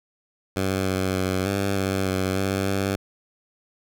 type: tone with pitch steps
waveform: 10% pulse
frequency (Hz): 95.4 / 94.3 / 93.5 / 98.8 / 96.1 / 94.2 / 96.7 / 97.6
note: G2 / F#2 / F#2 / G2 / G2 / F#2 / G2 / G2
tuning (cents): -47 / +33 / +19 / +14 / -34 / +32 / -23 / -7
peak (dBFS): -14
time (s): 0.56-2.96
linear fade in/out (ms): 5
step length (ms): 300
effects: none